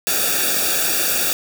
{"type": "noise with comb filter", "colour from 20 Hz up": "white", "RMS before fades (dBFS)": -19, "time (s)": [0.07, 1.33], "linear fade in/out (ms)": 0, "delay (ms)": 0.97, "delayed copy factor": -0.95, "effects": []}